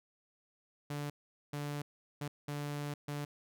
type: tone bursts at uneven times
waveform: sawtooth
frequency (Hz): 145.7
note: D3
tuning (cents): -13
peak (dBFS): -33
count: 5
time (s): 0.9-1.1 / 1.53-1.82 / 2.21-2.28 / 2.48-2.94 / 3.08-3.25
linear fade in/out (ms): 5
effects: none